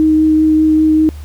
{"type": "tone with vibrato", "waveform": "sine", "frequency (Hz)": 311.8, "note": "D#4", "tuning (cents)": 4, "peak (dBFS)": -7, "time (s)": [0, 1.09], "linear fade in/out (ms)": 0, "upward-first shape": "triangle", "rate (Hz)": 5.1, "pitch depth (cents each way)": 10, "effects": ["added 74 Hz sine -26 dBFS peak until 1.24 s", "pink hiss -43 dBFS RMS until 1.24 s"]}